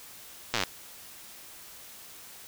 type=slowing click train; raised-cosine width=0.2 ms; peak=-9 dBFS; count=11; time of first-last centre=0.54-0.636 s; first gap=8 ms; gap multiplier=1.04; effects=white hiss -48 dBFS RMS until 2.47 s